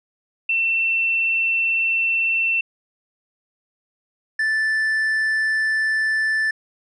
sine / triangle tone pair in turn, 2691 / 1758.8 Hz, E7 / A6, +35 / -1 cents, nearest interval perfect fifth, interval 736 cents, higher first, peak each -17 / -16 dBFS, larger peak second, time 0.49-2.61 / 4.39-6.51 s, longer neither, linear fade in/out 5 ms, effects resampled to 22050 Hz

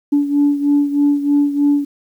sine beating tone pair, 287 / 290.2 Hz, D4 / D4, -40 / -21 cents, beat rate 3.2 Hz, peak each -12 / -17 dBFS, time 0.12-1.85 s, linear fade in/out 10 ms, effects tanh soft clip ceiling -6 dBFS + 8-bit

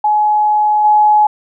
sine tone with level steps, 845 Hz, G#5, 30 cents sharp, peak -9 / -6 dBFS, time 0.04-1.27 s, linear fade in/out 5 ms, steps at 0.84 s, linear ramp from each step 10 ms, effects none

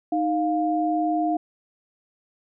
sine tone pair together, 310.9 / 703.2 Hz, D#4 / F5, -1 / +12 cents, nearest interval octave + major second, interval 1413 cents, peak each -23 dBFS, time 0.12-1.37 s, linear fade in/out 5 ms, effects none

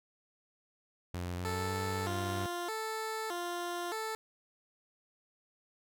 sawtooth tone with pitch glide, 88.6 to 96.06 Hz, F2 to G2, +25 to -35 cents, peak -32 dBFS, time 1.14-2.46 s, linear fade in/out 0 ms, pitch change +140 cents, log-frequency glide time 1.36-1.72 s
15% pulse tone with vibrato, 392 Hz, G4, in tune, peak -29 dBFS, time 1.45-4.15 s, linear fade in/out 0 ms, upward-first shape square, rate 0.81 Hz, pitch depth 200 cents each way
effects none

